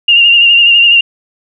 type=tone with vibrato; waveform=sine; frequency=2800 Hz; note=F7; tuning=4 cents sharp; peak=-3 dBFS; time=0.08-1.01 s; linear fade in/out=5 ms; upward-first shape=sine; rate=12 Hz; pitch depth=35 cents each way; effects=none